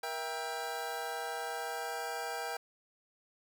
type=chord; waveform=25% pulse; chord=E diminished; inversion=second; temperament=just; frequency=474.7 / 659.3 / 791.1 Hz; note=Bb4 / E5 / G5; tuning=+31 / 0 / +16 cents; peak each=-38 / -39 / -35 dBFS; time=0.03-2.57 s; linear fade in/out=5 ms; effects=none